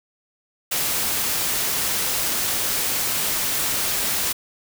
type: noise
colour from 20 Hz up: white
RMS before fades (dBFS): -23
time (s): 0.71-4.33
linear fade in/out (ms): 10
effects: none